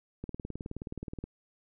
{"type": "click train", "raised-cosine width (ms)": 3, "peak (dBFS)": -25, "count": 20, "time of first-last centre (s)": [0.24, 1.24], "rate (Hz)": 19, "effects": []}